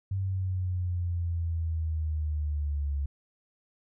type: exponential sweep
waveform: sine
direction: down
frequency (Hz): 97.1 to 69.9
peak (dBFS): -27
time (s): 0.11-3.06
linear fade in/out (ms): 5
effects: none